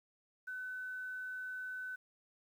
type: tone with quantisation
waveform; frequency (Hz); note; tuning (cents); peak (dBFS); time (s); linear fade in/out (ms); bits
sine; 1509; F#6; +34; -40; 0.47-1.96; 10; 11
effects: none